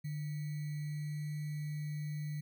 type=tone with sample-and-hold; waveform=sine; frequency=149.8 Hz; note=D3; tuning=35 cents sharp; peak=-36 dBFS; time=0.04-2.41 s; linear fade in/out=10 ms; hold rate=2100 Hz; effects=none